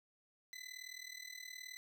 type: tone with amplitude modulation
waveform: 20% pulse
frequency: 2010 Hz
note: B6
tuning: 30 cents sharp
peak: -39 dBFS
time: 0.53-1.77 s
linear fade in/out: 0 ms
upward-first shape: sine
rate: 39 Hz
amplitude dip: 85%
effects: none